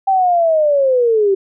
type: linear sweep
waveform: sine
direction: down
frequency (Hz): 784 to 380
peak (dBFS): -10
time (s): 0.07-1.35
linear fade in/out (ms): 10
effects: none